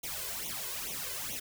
white noise with flanger, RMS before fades -38 dBFS, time 0.03-1.4 s, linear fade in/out 10 ms, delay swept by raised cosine 0.31 to 2.01 ms, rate 2.3 Hz, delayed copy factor +0.9, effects none

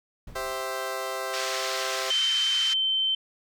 brown noise with exponential decay, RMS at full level -38 dBFS, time 0.27-0.87 s, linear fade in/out 5 ms, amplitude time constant 130 ms
20% pulse chord, C major, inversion second, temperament equal, 392 / 523.3 / 659.3 Hz, G4 / C5 / E5, 0 / 0 / 0 cents, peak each -31 / -28 / -29 dBFS, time 0.35-2.11 s, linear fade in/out 10 ms
white band-pass noise, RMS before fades -33 dBFS, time 1.33-2.74 s, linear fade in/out 10 ms, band 1300 to 6000 Hz, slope 24 dB/octave
sine tone, 3094 Hz, G7, 23 cents flat, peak -22 dBFS, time 2.1-3.15 s, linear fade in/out 5 ms
effects none

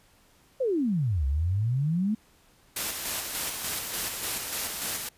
sine exponential two-way sweep, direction down then up, 554.4 to 65.41 to 224.1 Hz, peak -23 dBFS, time 0.6-2.15 s, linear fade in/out 10 ms, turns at 1.26 s
white noise with tremolo, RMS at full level -30 dBFS, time 2.76-5.09 s, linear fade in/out 5 ms, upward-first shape square, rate 3.4 Hz, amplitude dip 35%
effects pink hiss -61 dBFS RMS until 5.17 s + resampled to 32000 Hz

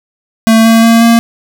square tone with pitch steps, 224 / 226.5 / 229 / 231.5 Hz, A3 / A#3 / A#3 / A#3, +31 / -50 / -31 / -12 cents, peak -4 dBFS, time 0.47-1.19 s, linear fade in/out 0 ms, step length 180 ms, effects none

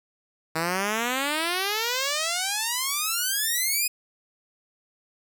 5% pulse exponential sweep, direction up, 157.7 to 2521 Hz, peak -13 dBFS, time 0.55-3.88 s, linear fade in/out 10 ms, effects none

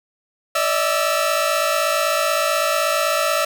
sawtooth tone cluster, 586 / 642 / 1333 Hz, D5 / E5 / E6, -4 / -46 / +19 cents, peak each -18 dBFS, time 0.55-3.45 s, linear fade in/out 5 ms, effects none

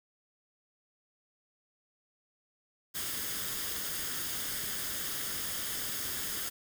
white noise with comb filter, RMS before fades -36 dBFS, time 2.94-6.5 s, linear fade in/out 20 ms, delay 0.6 ms, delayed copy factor +0.5, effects none

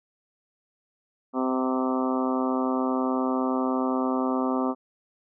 harmonic tone with a mistuned harmonic, 129.7 Hz, C3, 15 cents flat, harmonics 2 / 3 / 4 / 5 / 6 / 7 / 8 / 9 / 10, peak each -25 / -32 / -33 / -34 / -35 / -35 / -38 / -33 / -41 dBFS, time 1.33-4.75 s, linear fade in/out 50 ms, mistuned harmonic 6, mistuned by -29 cents, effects none

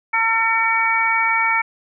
harmonic tone, 452.3 Hz, A4, 48 cents sharp, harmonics 2 / 3 / 4 / 5, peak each -21 / -22 / -24 / -18 dBFS, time 0.13-1.62 s, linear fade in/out 10 ms, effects none

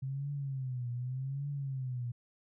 sine tone with vibrato, 131.6 Hz, C3, 10 cents sharp, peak -34 dBFS, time 0.02-2.12 s, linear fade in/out 10 ms, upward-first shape triangle, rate 0.85 Hz, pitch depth 160 cents each way, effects none

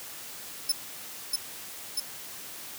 25% pulse tone with echo, 5274 Hz, E8, in tune, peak -17 dBFS, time 0.69-0.72 s, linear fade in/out 5 ms, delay 640 ms, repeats 2, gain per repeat -2 dB, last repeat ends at 2 s, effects white hiss -42 dBFS RMS until 2.78 s + high-pass 80 Hz 12 dB/octave

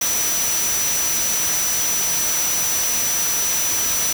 sine tone in noise, 5920 Hz, F#8, in tune, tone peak -20 dBFS, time 0.01-4.13 s, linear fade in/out 5 ms, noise white, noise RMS -23 dBFS, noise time 0.01-4.13 s, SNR 0 dB, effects none

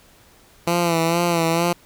10% pulse tone with vibrato, 168.8 Hz, E3, 41 cents sharp, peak -9 dBFS, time 0.67-1.73 s, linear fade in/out 5 ms, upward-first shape sine, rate 2.2 Hz, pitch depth 52 cents each way, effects pink hiss -52 dBFS RMS until 1.85 s

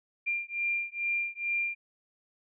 sine beating tone pair, 2387 / 2389.3 Hz, D7 / D7, +28 / +29 cents, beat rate 2.3 Hz, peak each -32 / -32 dBFS, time 0.26-1.75 s, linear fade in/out 20 ms, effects none

